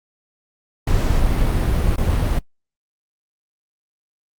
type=noise with dropouts; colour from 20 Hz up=brown; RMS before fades=-17 dBFS; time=0.87-2.39 s; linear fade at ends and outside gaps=5 ms; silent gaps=1.961-1.979 s; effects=noise-tail reverb RT60 0.1 s tail -22 dB re dry + Opus 48 kbps